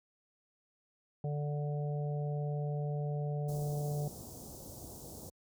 harmonic tone, 146.83 Hz, D3, in tune, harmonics 1 / 3 / 4 / 5, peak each -33 / -43 / -45 / -47 dBFS, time 1.24-4.08 s, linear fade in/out 2 ms
pink band-stop noise, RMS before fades -47 dBFS, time 3.48-5.3 s, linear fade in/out 10 ms, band 750 to 5600 Hz, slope 24 dB/octave
effects high-pass 60 Hz 12 dB/octave

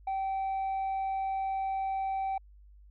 sine tone with tanh clipping, 773 Hz, G5, 24 cents flat, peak -30 dBFS, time 0.07-2.38 s, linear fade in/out 5 ms, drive 2 dB, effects added 50 Hz sine -52 dBFS peak until 2.9 s

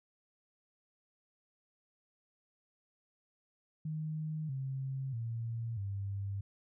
sine tone with pitch steps, 155.56 / 133.87 / 115.2 / 99.14 Hz, D#3 / C3 / A#2 / G2, 0 / +40 / -20 / +20 cents, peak -35 dBFS, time 3.85-6.41 s, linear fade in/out 5 ms, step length 640 ms, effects none

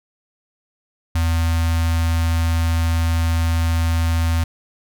square tone with notch filter, 82.41 Hz, E2, in tune, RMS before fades -18 dBFS, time 1.15-4.44 s, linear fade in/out 5 ms, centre 410 Hz, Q 0.74, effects none

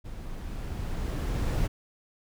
brown noise with level ramp, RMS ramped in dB -40 to -25 dBFS, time 0.04-1.68 s, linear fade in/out 20 ms, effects none

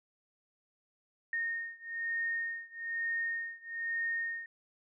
sine beating tone pair, 1843 / 1844.1 Hz, A#6 / A#6, -20 / -19 cents, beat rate 1.1 Hz, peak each -36 / -37 dBFS, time 1.33-4.46 s, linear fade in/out 2 ms, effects none

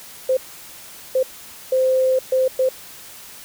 sine tone bursts at uneven times, 519 Hz, C5, 14 cents flat, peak -14 dBFS, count 5, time 0.29-0.37 / 1.15-1.23 / 1.72-2.19 / 2.32-2.48 / 2.59-2.69 s, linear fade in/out 5 ms, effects white hiss -40 dBFS RMS until 3.44 s

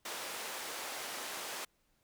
pink band-pass noise, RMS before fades -42 dBFS, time 0.05-1.65 s, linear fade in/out 5 ms, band 540 to 14000 Hz, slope 12 dB/octave, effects pink hiss -75 dBFS RMS until 2.03 s

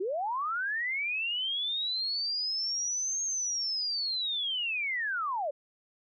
sine linear two-way sweep, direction up then down, 343.8 to 6500 to 538 Hz, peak -29 dBFS, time 0-5.51 s, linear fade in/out 10 ms, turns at 3.23 s, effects none

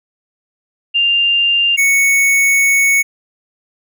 sine / square tone pair in turn, 2794 / 2218 Hz, F7 / C#7, 0 / 0 cents, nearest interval major third, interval 400 cents, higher first, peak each -10 dBFS, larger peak neither, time 0.94-1.77 / 1.77-3.03 s, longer second, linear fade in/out 20 ms, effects none

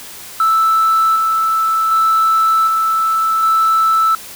sine tone with tremolo, 1318 Hz, E6, 1 cent flat, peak -8 dBFS, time 0.4-4.15 s, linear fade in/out 2 ms, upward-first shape square, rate 0.66 Hz, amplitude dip 30%, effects tanh soft clip ceiling -7 dBFS + white hiss -33 dBFS RMS until 4.35 s

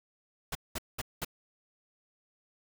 pink noise bursts, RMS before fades -35 dBFS, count 4, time 0.52-1.248 s, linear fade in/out 5 ms, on 32 ms, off 200 ms, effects none

